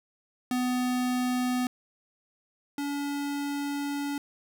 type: tone pair in turn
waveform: square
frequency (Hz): 250 / 285.2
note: B3 / C#4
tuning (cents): +21 / +49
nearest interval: major second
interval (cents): 228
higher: second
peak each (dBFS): -26 / -30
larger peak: first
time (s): 0.51-1.67 / 2.78-4.18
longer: second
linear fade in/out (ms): 2
effects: none